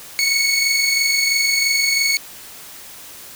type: tone pair together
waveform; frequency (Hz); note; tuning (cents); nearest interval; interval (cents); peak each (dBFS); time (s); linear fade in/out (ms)
20% pulse; 2194 / 2217; C#7 / C#7; -18 / 0; unison; 18; -17 / -11; 0.19-2.17; 0
effects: white hiss -38 dBFS RMS until 3.35 s